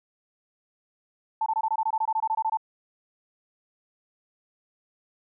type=tone bursts; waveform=sine; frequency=882 Hz; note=A5; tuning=4 cents sharp; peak=-22 dBFS; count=16; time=1.41-2.572 s; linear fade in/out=5 ms; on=52 ms; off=22 ms; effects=none